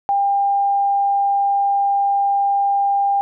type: tone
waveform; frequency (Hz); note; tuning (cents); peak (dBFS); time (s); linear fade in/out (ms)
sine; 799; G5; +33; -14; 0.09-3.21; 0
effects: none